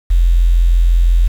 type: tone with quantisation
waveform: sine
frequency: 42.92 Hz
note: F1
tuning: 29 cents flat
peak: -7 dBFS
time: 0.1-1.28 s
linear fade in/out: 10 ms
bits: 6
effects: none